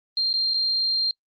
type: tone with dropouts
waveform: sine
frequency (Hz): 4186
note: C8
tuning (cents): 0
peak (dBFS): -20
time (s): 0.17-1.11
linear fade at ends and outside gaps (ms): 2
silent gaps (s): 0.33-0.338 / 0.537-0.542
effects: noise-tail reverb RT60 0.1 s tail -24 dB re dry + Opus 24 kbps